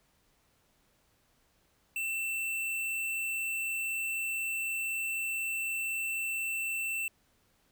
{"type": "tone", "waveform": "square", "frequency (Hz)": 2679, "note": "E7", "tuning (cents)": 27, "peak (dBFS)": -32, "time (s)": [1.96, 7.08], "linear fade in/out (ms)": 2, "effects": ["pink hiss -70 dBFS RMS until 7.71 s"]}